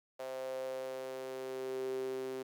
sawtooth tone with high-pass filter sweep, 130.81 Hz, C3, in tune, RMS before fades -40 dBFS, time 0.19-2.43 s, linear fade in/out 10 ms, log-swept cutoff 570 to 350 Hz, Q 7.7, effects none

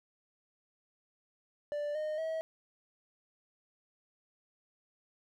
triangle tone with pitch steps, 587.3 / 614.4 / 642.7 Hz, D5 / D#5 / E5, 0 / -22 / -44 cents, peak -31 dBFS, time 1.72-2.41 s, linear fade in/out 0 ms, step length 230 ms, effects none

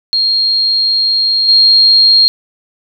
sine tone with level steps, 4235 Hz, C8, 20 cents sharp, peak -9 / -4 dBFS, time 0.13-2.28 s, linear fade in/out 0 ms, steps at 1.48 s, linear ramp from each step 10 ms, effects none

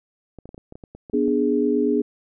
clicks, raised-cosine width 2 ms, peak -26 dBFS, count 12, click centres 0.387 / 0.456 / 0.491 / 0.545 / 0.579 / 0.724 / 0.755 / 0.838 / 0.95 / 1.098 / 1.139 / 1.281 s
sine chord, G# diminished, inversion first, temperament equal with one note detuned, 246.9 / 295.5 / 415.3 Hz, B3 / D4 / G#4, 0 / +11 / 0 cents, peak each -22 / -22 / -21 dBFS, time 1.13-2.02 s, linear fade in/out 10 ms
effects none

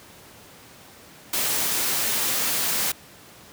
white noise, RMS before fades -24 dBFS, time 1.33-2.92 s, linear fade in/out 5 ms, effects pink hiss -47 dBFS RMS until 3.52 s + high-pass 100 Hz 12 dB/octave

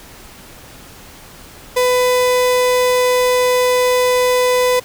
35% pulse tone, 499.7 Hz, B4, 20 cents sharp, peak -10 dBFS, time 1.76-4.8 s, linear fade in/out 10 ms, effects pink hiss -39 dBFS RMS until 4.84 s

